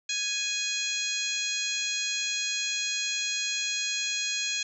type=harmonic tone; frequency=830.6 Hz; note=G#5; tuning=in tune; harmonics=2 / 3 / 4 / 5 / 6 / 7 / 8 / 9; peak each=-40 / -33 / -34 / -34 / -43 / -43 / -33 / -43 dBFS; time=0.09-4.63 s; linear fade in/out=5 ms; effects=none

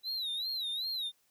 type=tone with vibrato; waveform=triangle; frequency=3916 Hz; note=B7; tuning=15 cents flat; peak=-32 dBFS; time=0.03-1.12 s; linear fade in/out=50 ms; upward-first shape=sine; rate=2.6 Hz; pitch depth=140 cents each way; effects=white hiss -72 dBFS RMS until 1.3 s

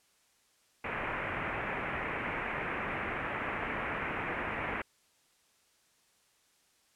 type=low-pass noise; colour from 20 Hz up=white; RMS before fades=-36 dBFS; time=0.84-4.82 s; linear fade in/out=5 ms; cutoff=2400 Hz; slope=48 dB/octave; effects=white hiss -69 dBFS RMS until 6.95 s + low-pass 10000 Hz 12 dB/octave

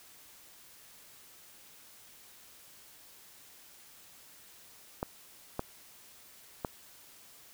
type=clicks; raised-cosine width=1 ms; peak=-18 dBFS; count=3; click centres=5.029 / 5.594 / 6.648 s; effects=white hiss -56 dBFS RMS until 7.53 s

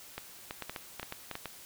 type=clicks; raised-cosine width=0.3 ms; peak=-21 dBFS; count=11; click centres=0.18 / 0.509 / 0.623 / 0.696 / 0.762 / 0.997 / 1.03 / 1.124 / 1.313 / 1.354 / 1.457 s; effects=white hiss -51 dBFS RMS until 1.65 s

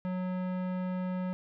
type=tone with tanh clipping; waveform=sine; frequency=183.5 Hz; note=F#3; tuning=14 cents flat; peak=-33 dBFS; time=0.05-1.33 s; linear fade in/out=0 ms; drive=18 dB; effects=none

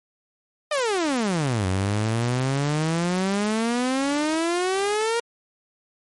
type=exponential two-way sweep; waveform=sawtooth; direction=down then up; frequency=621 to 91.5 to 473.9 Hz; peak=-17 dBFS; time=0.71-5.2 s; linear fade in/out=5 ms; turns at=1.67 s; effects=MP3 48 kbps

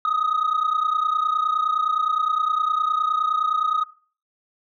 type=tone pair together; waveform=sine; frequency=1240 / 1269.7 Hz; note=D#6 / D#6; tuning=-6 / +35 cents; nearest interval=unison; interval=41 cents; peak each=-20 dBFS; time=0.05-3.84 s; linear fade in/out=2 ms; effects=noise-tail reverb RT60 0.4 s tail -17 dB re dry + tanh soft clip ceiling -16 dBFS

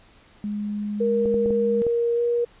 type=tone; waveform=sine; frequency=207.7 Hz; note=G#3; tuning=in tune; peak=-25 dBFS; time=0.44-1.82 s; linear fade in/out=0 ms
type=tone with pitch glide; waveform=sine; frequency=469.8 to 475.5 Hz; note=A#4 to A#4; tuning=+13 to +34 cents; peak=-19 dBFS; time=1-2.45 s; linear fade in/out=10 ms; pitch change=+21 cents; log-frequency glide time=2.15-2.21 s
type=clicks; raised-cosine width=2 ms; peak=-18 dBFS; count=5; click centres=1.257 / 1.343 / 1.46 / 1.506 / 1.867 s
effects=pink hiss -54 dBFS RMS until 2.6 s + resampled to 8000 Hz

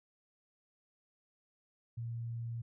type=tone; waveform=sine; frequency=116.54 Hz; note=A#2; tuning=in tune; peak=-37 dBFS; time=1.97-2.62 s; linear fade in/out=10 ms; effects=none

